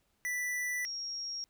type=tone pair in turn; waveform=square / sine; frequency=1975.5 / 5588 Hz; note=B6 / F8; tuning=0 / 0 cents; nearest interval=octave + tritone; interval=1800 cents; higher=second; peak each=-33 / -36 dBFS; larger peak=first; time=0.25-0.85 / 0.85-1.44 s; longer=first; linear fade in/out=0 ms; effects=pink hiss -75 dBFS RMS until 1.49 s